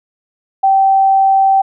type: tone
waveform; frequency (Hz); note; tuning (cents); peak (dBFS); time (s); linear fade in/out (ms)
sine; 776; G5; -18; -7; 0.63-1.62; 10
effects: none